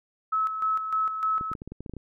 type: tone with tremolo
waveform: sine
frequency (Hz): 1295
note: E6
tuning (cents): -31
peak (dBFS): -22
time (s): 0.32-1.54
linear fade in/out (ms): 10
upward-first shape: square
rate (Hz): 3.3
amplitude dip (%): 55
type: clicks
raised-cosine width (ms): 3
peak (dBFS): -25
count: 11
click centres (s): 1.411 / 1.516 / 1.552 / 1.619 / 1.676 / 1.72 / 1.806 / 1.862 / 1.896 / 1.937 / 1.967
effects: none